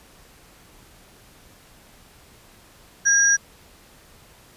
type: tone pair together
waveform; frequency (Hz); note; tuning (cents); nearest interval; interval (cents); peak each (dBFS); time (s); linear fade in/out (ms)
sine; 1622 / 5780; G#6 / F#8; -41 / -41; octave + minor seventh; 2200; -17; 3.05-3.37; 20
effects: pink hiss -51 dBFS RMS until 4.56 s + resampled to 32000 Hz